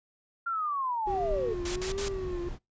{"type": "linear sweep", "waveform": "sine", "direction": "down", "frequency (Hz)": [1396.9, 415.3], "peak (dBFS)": -28, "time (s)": [0.46, 1.54], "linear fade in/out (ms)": 10}
{"type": "noise", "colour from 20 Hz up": "brown", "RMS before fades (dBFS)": -38, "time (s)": [1.05, 2.59], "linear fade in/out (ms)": 50}
{"type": "tone with vibrato", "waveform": "triangle", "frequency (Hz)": 373.2, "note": "F#4", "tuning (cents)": 15, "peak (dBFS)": -30, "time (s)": [1.07, 2.49], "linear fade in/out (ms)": 5, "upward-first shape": "triangle", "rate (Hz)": 1.3, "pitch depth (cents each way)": 130}
{"type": "noise bursts", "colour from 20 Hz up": "white", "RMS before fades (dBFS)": -34, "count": 3, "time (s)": [1.65, 2.086], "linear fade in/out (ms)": 5, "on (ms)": 110, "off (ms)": 53}
{"effects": ["noise-tail reverb RT60 0.2 s tail -24 dB re dry", "resampled to 16000 Hz"]}